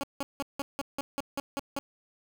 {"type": "tone bursts", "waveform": "15% pulse", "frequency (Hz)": 279.3, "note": "C#4", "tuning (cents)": 13, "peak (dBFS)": -24, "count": 10, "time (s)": [0.01, 1.79], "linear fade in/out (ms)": 0, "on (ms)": 25, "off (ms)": 170, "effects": []}